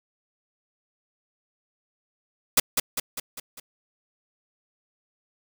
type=noise with echo; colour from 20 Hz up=white; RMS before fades=-17 dBFS; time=2.57-2.6 s; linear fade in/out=5 ms; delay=200 ms; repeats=5; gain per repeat=-5 dB; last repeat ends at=3.6 s; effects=none